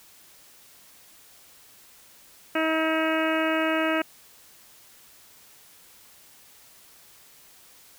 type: harmonic tone with a mistuned harmonic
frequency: 318.5 Hz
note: D#4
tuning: 41 cents sharp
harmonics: 1 / 2 / 3 / 4 / 5 / 6 / 7 / 8 / 9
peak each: -26 / -27 / -35 / -31 / -31 / -35 / -35 / -34 / -37 dBFS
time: 2.55-4.02 s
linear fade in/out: 5 ms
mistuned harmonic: 4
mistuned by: +17 cents
effects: white hiss -53 dBFS RMS until 7.98 s